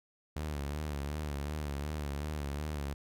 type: tone with vibrato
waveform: sawtooth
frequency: 73.42 Hz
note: D2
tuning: in tune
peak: -31 dBFS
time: 0.36-2.94 s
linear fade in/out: 5 ms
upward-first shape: sine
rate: 2.7 Hz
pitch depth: 79 cents each way
effects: none